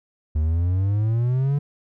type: exponential sweep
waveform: triangle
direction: up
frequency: 74.6 to 145.8 Hz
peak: -16 dBFS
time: 0.35-1.59 s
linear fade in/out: 10 ms
effects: none